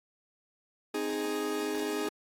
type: chord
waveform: 40% pulse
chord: Ab major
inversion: first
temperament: equal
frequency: 261.6 / 311.1 / 415.3 Hz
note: C4 / Eb4 / Ab4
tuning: 0 / 0 / 0 cents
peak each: -38 / -34 / -32 dBFS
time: 0.94-2.09 s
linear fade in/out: 5 ms
effects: AAC 48 kbps